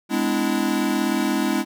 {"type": "tone cluster", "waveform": "square", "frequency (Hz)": [207.9, 254.4, 293.2, 330], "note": ["G#3", "C4", "D4", "E4"], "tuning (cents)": [2, -48, -3, 2], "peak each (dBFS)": -26, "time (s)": [0.09, 1.65], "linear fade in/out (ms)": 50, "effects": []}